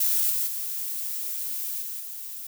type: noise with level steps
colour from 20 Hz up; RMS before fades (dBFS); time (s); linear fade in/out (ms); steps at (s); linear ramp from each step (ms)
violet; -23 / -26 / -31 / -34 / -37; 0-2.47; 5; 0.29 / 0.46 / 1.81 / 1.99; 20
effects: none